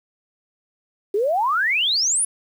sine exponential sweep, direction up, 384.3 to 10548 Hz, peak -17 dBFS, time 1.14-2.25 s, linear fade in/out 5 ms, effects 8-bit

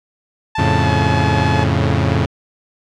sawtooth tone with pitch glide, 880 to 856.4 Hz, A5 to A5, 0 to -47 cents, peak -15 dBFS, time 0.55-1.64 s, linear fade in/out 5 ms, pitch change -47 cents, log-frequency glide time 0.79-0.89 s
sawtooth chord, F augmented, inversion none, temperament equal, 87.31 / 110 / 138.59 Hz, F2 / A2 / C#3, 0 / 0 / 0 cents, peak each -14 dBFS, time 0.58-2.26 s, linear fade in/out 10 ms
effects low-pass 4000 Hz 12 dB/octave

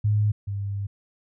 sine tone pair in turn, 105.1 / 100.11 Hz, G#2 / G2, +21 / +37 cents, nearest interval minor second, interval 84 cents, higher first, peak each -18 / -26 dBFS, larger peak first, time 0.04-0.32 / 0.47-0.87 s, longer second, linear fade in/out 10 ms, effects none

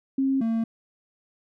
sine / triangle tone pair in turn, 268.9 / 226.6 Hz, C4 / A#3, +47 / -49 cents, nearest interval minor third, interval 296 cents, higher first, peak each -20 dBFS, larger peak neither, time 0.18-0.41 / 0.41-0.64 s, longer neither, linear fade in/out 5 ms, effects none

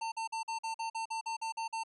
square tone bursts, 900 Hz, A5, 39 cents sharp, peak -35 dBFS, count 12, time 0.01-1.836 s, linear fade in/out 10 ms, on 110 ms, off 46 ms, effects resampled to 24000 Hz

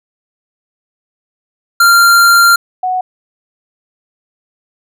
square / sine tone pair in turn, 1387 / 739 Hz, F6 / F#5, -12 / -2 cents, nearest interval major seventh, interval 1090 cents, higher first, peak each -5 / -12 dBFS, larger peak first, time 1.8-2.56 / 2.83-3.01 s, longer first, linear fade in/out 5 ms, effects none

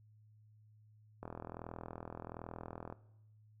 click train, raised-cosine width 1 ms, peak -30 dBFS, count 71, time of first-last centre 1.23-2.925 s, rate 41.3 Hz, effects noise-tail reverb RT60 0.8 s tail -18 dB re dry + added 107 Hz sine -61 dBFS peak until 3.6 s

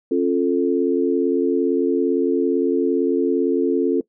sine chord, Db augmented, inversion none, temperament equal with one note detuned, 271.5 / 349.2 / 440 Hz, Db4 / F4 / A4, -36 / 0 / 0 cents, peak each -20 dBFS, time 0.11-4.01 s, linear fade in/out 5 ms, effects noise-tail reverb RT60 0.1 s tail -20 dB re dry

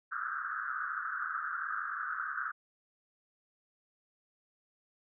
white band-pass noise, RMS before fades -37 dBFS, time 0.11-2.52 s, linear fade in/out 20 ms, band 1200 to 1600 Hz, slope 96 dB/octave, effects none

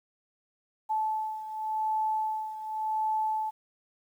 sine beating tone pair, 869 / 869.89 Hz, A5 / A5, -22 / -20 cents, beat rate 0.89 Hz, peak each -29 / -34 dBFS, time 0.89-3.51 s, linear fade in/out 20 ms, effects 10-bit

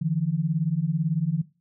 sine beating tone pair, 150 / 168 Hz, D3 / E3, +37 / +33 cents, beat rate 18 Hz, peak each -25 dBFS, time 0.01-1.42 s, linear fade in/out 10 ms, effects noise-tail reverb RT60 0.3 s tail -18 dB re dry

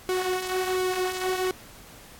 sawtooth tone with flanger, 370 Hz, F#4, in tune, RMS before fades -27 dBFS, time 0.09-1.51 s, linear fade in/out 0 ms, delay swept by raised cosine 1.1 to 5.5 ms, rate 1.4 Hz, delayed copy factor -0.5, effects pink hiss -48 dBFS RMS until 2.19 s + AAC 64 kbps

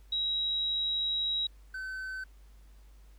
sine / triangle tone pair in turn, 3848 / 1527.1 Hz, B7 / G6, -46 / -46 cents, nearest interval octave + major third, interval 1600 cents, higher first, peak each -28 / -34 dBFS, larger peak first, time 0.12-1.47 / 1.74-2.24 s, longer first, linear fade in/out 5 ms, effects added 50 Hz sine -52 dBFS peak until 3.18 s + pink hiss -67 dBFS RMS until 3.18 s

